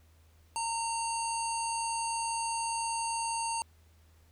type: harmonic tone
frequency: 917 Hz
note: A#5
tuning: 29 cents flat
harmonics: 1 / 3 / 5 / 7 / 9 / 10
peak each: -32 / -42 / -42 / -44 / -41 / -41 dBFS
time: 0.56-3.62 s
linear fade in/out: 0 ms
effects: added 80 Hz sine -59 dBFS peak until 4.31 s + pink hiss -68 dBFS RMS until 4.31 s